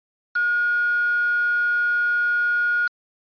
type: tone with quantisation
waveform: sine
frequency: 1437 Hz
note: F6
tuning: 49 cents sharp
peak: -18 dBFS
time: 0.35-2.88 s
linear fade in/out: 10 ms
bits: 5
effects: resampled to 11025 Hz